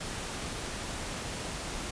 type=noise; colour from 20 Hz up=pink; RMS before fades=-37 dBFS; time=0-1.91 s; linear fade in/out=10 ms; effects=resampled to 22050 Hz